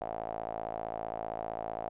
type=tone with band-pass filter; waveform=sawtooth; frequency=55.4 Hz; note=A1; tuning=13 cents sharp; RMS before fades=-38 dBFS; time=0.01-1.89 s; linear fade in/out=0 ms; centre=700 Hz; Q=5.8; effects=resampled to 8000 Hz